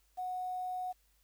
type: tone with quantisation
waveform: sine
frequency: 734 Hz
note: F#5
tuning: 14 cents flat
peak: -35 dBFS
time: 0.17-0.93 s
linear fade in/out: 20 ms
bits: 10
effects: added 50 Hz sine -70 dBFS peak until 1.23 s + white hiss -73 dBFS RMS until 1.23 s